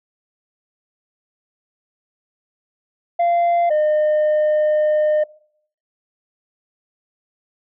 sine tone pair in turn, 690 / 608.6 Hz, F5 / D#5, -21 / -38 cents, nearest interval major second, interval 217 cents, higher first, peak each -11 / -11 dBFS, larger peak neither, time 3.19-3.7 / 3.7-5.24 s, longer second, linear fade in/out 10 ms, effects noise-tail reverb RT60 0.6 s tail -23 dB re dry + tanh soft clip ceiling -13 dBFS

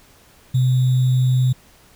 sine tone with sample-and-hold, 127.7 Hz, C3, 42 cents flat, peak -13 dBFS, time 0.54-1.53 s, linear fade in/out 10 ms, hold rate 3675 Hz, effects pink hiss -51 dBFS RMS until 1.95 s

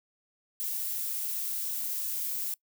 violet noise, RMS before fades -33 dBFS, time 0.6-2.54 s, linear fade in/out 0 ms, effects noise-tail reverb RT60 0.1 s tail -23 dB re dry

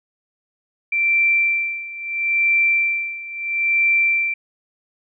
sine tone with tremolo, 2349 Hz, D7, in tune, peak -13 dBFS, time 0.92-4.34 s, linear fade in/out 5 ms, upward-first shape sine, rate 0.75 Hz, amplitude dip 85%, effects none

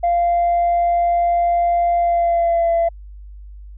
sine tone with pitch glide, 693 to 674.8 Hz, F5 to E5, -14 to +40 cents, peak -12 dBFS, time 0.03-2.89 s, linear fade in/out 10 ms, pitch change -46 cents, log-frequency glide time 1.98-2.71 s, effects tanh soft clip ceiling -11 dBFS + added 50 Hz sine -34 dBFS peak until 3.77 s

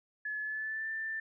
sine tone with pitch glide, 1711 to 1776.5 Hz, A6 to A6, -49 to +16 cents, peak -34 dBFS, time 0.25-1.2 s, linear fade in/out 5 ms, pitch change +65 cents, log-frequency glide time 0.4-0.89 s, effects none

